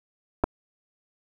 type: clicks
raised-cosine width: 1 ms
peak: -8 dBFS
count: 2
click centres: 0.438 / 0.441 s
effects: 8-bit